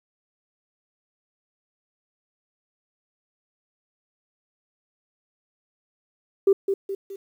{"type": "tone with echo", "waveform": "sine", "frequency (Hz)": 392, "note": "G4", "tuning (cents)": 0, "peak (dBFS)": -12, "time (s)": [6.47, 6.53], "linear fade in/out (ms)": 5, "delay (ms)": 210, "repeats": 3, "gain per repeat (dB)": -7, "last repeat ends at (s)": 7.16, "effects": ["tanh soft clip ceiling -8 dBFS", "9-bit"]}